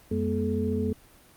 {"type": "tone cluster", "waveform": "sine", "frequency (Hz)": [90.5, 207.8, 242.3, 430.7], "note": ["F#2", "G#3", "B3", "A4"], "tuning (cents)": [-38, 1, -33, -37], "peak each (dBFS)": -30, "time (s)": [0.11, 0.93], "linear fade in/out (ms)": 5, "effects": ["pink hiss -55 dBFS RMS until 1.36 s", "Opus 32 kbps"]}